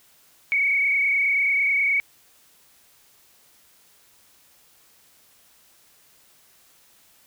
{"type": "tone with frequency modulation", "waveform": "sine", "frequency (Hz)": 2238, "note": "C#7", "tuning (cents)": 16, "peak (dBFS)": -18, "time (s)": [0.52, 2], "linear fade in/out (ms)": 0, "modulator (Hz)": 29.3, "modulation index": 2, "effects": ["white hiss -57 dBFS RMS until 7.26 s"]}